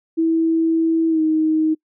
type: tone with pitch glide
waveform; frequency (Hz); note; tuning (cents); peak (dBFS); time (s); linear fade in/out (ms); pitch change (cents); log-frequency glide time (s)
sine; 326.2 to 314; E4 to D#4; -18 to +16; -14; 0.17-1.75; 20; -66; 1.09-1.21
effects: noise-tail reverb RT60 0.1 s tail -26 dB re dry